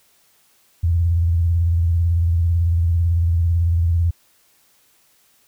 sine tone with vibrato, 84.6 Hz, E2, 45 cents sharp, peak -14 dBFS, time 0.83-4.11 s, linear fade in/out 10 ms, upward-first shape square, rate 18 Hz, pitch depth 60 cents each way, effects white hiss -58 dBFS RMS until 5.47 s

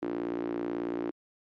sawtooth tone with high-pass filter, 58.27 Hz, A#1, in tune, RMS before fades -33 dBFS, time 0.02-1.11 s, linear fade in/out 5 ms, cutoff 320 Hz, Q 7, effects low-pass 2000 Hz 12 dB/octave + MP3 48 kbps

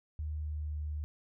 sine tone with pitch glide, 76.3 to 75.25 Hz, D#2 to D2, -33 to +43 cents, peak -34 dBFS, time 0.19-1.04 s, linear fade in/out 0 ms, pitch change -24 cents, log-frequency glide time 0.32-0.78 s, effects none

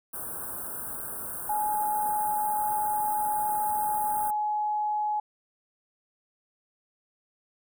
white band-stop noise, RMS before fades -36 dBFS, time 0.13-4.31 s, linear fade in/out 10 ms, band 1600 to 8400 Hz, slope 96 dB/octave
sine tone, 844 Hz, G#5, 28 cents sharp, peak -25 dBFS, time 1.49-5.2 s, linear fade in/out 5 ms
effects none

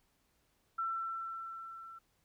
sine tone with level ramp, 1342 Hz, E6, 31 cents sharp, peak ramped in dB -32 to -48 dBFS, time 0.78-1.99 s, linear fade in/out 10 ms, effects pink hiss -75 dBFS RMS until 2.24 s

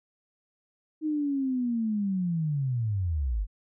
sine linear sweep, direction down, 314.1 to 43.65 Hz, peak -25 dBFS, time 1.01-3.47 s, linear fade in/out 50 ms, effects none

